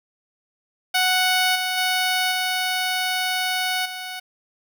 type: tone with level steps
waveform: 10% pulse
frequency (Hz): 740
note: F#5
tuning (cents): 0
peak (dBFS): -9 / -14 / -11 / -13 / -22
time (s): 0.94-4.2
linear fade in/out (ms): 10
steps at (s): 1.55 / 1.77 / 2.31 / 3.85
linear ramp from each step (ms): 10
effects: none